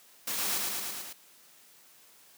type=noise with echo; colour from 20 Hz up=white; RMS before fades=-33 dBFS; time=0.27-0.58 s; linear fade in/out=5 ms; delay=110 ms; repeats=5; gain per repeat=-2 dB; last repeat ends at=1.13 s; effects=white hiss -58 dBFS RMS until 2.37 s + high-pass 150 Hz 12 dB/octave